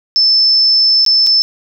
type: tone with dropouts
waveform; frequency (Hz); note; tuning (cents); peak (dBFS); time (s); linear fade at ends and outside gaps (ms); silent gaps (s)
sine; 5274; E8; 0; -7; 0.16-1.42; 0; 1.05-1.063 / 1.265-1.27
effects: none